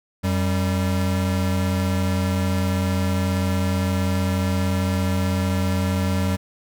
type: tone pair together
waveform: square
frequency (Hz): 91.1 / 193.03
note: F#2 / G3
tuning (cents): -26 / -26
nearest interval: octave + minor second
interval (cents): 1300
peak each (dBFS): -22 / -24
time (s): 0.23-6.37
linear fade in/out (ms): 20
effects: none